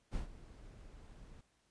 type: noise with ADSR envelope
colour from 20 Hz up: brown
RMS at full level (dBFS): -38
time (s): 0.11-1.41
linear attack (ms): 41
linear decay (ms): 120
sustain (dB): -16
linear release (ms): 4
effects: pink hiss -75 dBFS RMS until 1.7 s + resampled to 22050 Hz